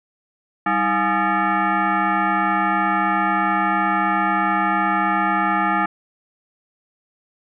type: tone with frequency modulation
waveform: sine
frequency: 196 Hz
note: G3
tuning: in tune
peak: -16 dBFS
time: 0.66-5.86 s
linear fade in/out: 5 ms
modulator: 515 Hz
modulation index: 3.1
effects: none